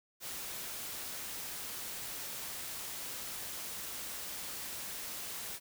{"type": "noise", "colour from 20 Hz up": "white", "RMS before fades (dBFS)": -42, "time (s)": [0.2, 5.6], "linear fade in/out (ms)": 50, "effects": []}